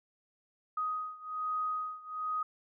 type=beating tone pair; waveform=sine; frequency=1251 / 1252.2 Hz; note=D#6 / D#6; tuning=+9 / +11 cents; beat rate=1.2 Hz; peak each=-35 / -37 dBFS; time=0.77-2.43 s; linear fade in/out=5 ms; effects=none